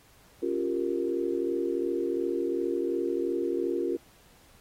sine chord, G half-diminished seventh, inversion second, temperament equal, 277.2 / 349.2 / 392 / 466.2 Hz, Db4 / F4 / G4 / Bb4, 0 / 0 / 0 / 0 cents, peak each -34 / -29 / -33 / -33 dBFS, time 0.42-3.97 s, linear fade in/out 10 ms, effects pink hiss -59 dBFS RMS until 4.6 s + AAC 48 kbps

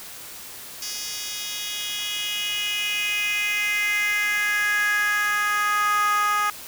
10% pulse tone with high-pass filter sweep, 415.3 Hz, G#4, in tune, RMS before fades -24 dBFS, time 0.82-6.5 s, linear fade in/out 2 ms, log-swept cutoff 4500 to 1100 Hz, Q 4.5, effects white hiss -39 dBFS RMS until 6.67 s

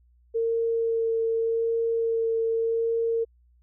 sine tone with vibrato, 456 Hz, A#4, 38 cents flat, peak -22 dBFS, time 0.34-3.25 s, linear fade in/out 20 ms, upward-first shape sine, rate 0.85 Hz, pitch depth 11 cents each way, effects added 60 Hz sine -57 dBFS peak until 3.62 s

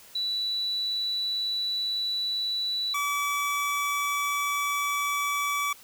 sine / 25% pulse tone pair in turn, 3951 / 1147.8 Hz, B7 / D6, 0 / -40 cents, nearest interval octave + major sixth, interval 2140 cents, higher first, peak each -26 / -22 dBFS, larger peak second, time 0.15-2.94 / 2.94-5.73 s, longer neither, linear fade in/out 5 ms, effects white hiss -51 dBFS RMS until 5.83 s

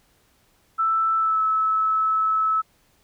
sine tone with pitch glide, 1323 to 1301 Hz, E6 to E6, +6 to -23 cents, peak -18 dBFS, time 0.78-2.62 s, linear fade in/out 20 ms, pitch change -29 cents, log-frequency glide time 1.17-1.41 s, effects pink hiss -62 dBFS RMS until 3.03 s

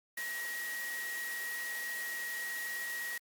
sine tone in noise, 1900 Hz, A#6, 33 cents sharp, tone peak -37 dBFS, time 0.17-3.18 s, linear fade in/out 5 ms, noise white, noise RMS -44 dBFS, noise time 0.17-3.18 s, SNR +4 dB, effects high-pass 300 Hz 12 dB/octave + Opus 48 kbps

